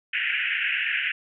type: band-pass noise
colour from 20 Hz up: white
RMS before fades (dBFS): -26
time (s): 0.13-1.12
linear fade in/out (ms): 5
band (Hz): 1500 to 2900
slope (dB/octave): 96
effects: none